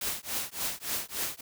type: noise with tremolo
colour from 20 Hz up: white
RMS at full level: -30 dBFS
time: 0.01-1.41 s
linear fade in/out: 5 ms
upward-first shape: triangle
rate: 3.5 Hz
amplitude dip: 100%
effects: none